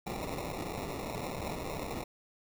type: noise with sample-and-hold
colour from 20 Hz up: white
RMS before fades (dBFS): -38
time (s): 0.06-2.04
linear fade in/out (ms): 10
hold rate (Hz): 1575
effects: none